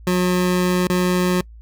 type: tone with dropouts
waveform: 25% pulse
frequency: 180.7 Hz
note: F#3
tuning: 41 cents flat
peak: -12 dBFS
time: 0.07-1.41 s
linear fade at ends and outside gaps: 2 ms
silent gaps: 0.871-0.899 s
effects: noise-tail reverb RT60 0.1 s tail -25 dB re dry + added 56 Hz sine -38 dBFS peak until 1.61 s